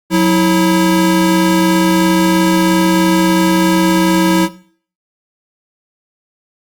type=tone pair together; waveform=square; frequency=182.7 / 325.5 Hz; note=F#3 / E4; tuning=-22 / -22 cents; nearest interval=minor seventh; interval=1000 cents; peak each=-12 dBFS; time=0.1-4.49 s; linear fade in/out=50 ms; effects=noise-tail reverb RT60 0.5 s tail -17 dB re dry + Opus 48 kbps